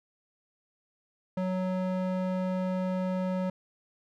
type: tone with band-pass filter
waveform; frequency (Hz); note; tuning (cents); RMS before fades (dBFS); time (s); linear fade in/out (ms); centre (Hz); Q
square; 185.2; F#3; +2; -30; 1.37-3.5; 5; 440; 0.84
effects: none